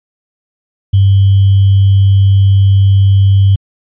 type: tone with sample-and-hold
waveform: sine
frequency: 98 Hz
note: G2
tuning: in tune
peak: -4 dBFS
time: 0.93-3.56 s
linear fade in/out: 10 ms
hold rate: 3150 Hz
effects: resampled to 8000 Hz